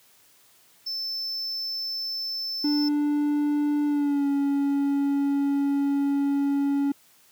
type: tone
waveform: triangle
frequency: 5290 Hz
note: E8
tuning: 5 cents sharp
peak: -27 dBFS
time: 0.86-2.89 s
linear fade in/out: 10 ms
type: tone with pitch glide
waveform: triangle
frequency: 293.7 to 280.9 Hz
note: D4 to C#4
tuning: 0 to +23 cents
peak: -19 dBFS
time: 2.64-6.92 s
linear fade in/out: 5 ms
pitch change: -77 cents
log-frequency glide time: 3.86-4.27 s
effects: white hiss -58 dBFS RMS until 7.31 s + high-pass 80 Hz 12 dB/octave

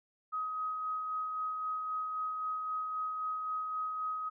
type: tone with tremolo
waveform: sine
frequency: 1262 Hz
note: D#6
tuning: 24 cents sharp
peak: -32 dBFS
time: 0.32-4.3 s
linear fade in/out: 20 ms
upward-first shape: sine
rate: 3.8 Hz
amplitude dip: 30%
effects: none

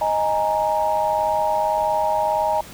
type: chord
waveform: sine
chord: D# suspended fourth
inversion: none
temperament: equal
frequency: 622.3 / 830.6 / 932.3 Hz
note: D#5 / G#5 / A#5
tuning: 0 / 0 / 0 cents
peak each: -22 dBFS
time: 0.01-2.61 s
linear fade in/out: 5 ms
effects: pink hiss -40 dBFS RMS until 2.73 s

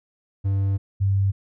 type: tone pair in turn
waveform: triangle / sine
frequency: 98 / 98 Hz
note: G2 / G2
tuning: 0 / 0 cents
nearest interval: unison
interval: 0 cents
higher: neither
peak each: -17 dBFS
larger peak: neither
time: 0.44-0.78 / 1-1.32 s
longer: first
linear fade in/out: 20 ms
effects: none

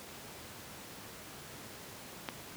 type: click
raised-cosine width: 0.3 ms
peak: -19 dBFS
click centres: 2.288 s
effects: pink hiss -48 dBFS RMS until 2.56 s + high-pass 100 Hz 12 dB/octave

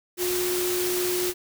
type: tone in noise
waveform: sine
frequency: 360 Hz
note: F#4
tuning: 47 cents flat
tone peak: -25 dBFS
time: 0.17-1.34 s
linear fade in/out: 50 ms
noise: white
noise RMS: -29 dBFS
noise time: 0.17-1.34 s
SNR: +1 dB
effects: none

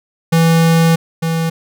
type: tone pair in turn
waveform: square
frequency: 164.81 / 163.99 Hz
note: E3 / E3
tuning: 0 / -9 cents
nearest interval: unison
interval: 9 cents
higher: first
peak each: -9 / -15 dBFS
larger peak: first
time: 0.32-0.96 / 1.22-1.5 s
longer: first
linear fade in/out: 10 ms
effects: none

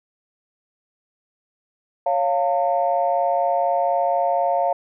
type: chord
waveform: sine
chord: Db augmented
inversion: none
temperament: equal with one note detuned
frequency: 554.4 / 698.5 / 900 Hz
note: Db5 / F5 / A5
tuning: 0 / 0 / +39 cents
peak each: -22 / -19 / -24 dBFS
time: 2.06-4.73 s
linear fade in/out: 5 ms
effects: tanh soft clip ceiling -8 dBFS

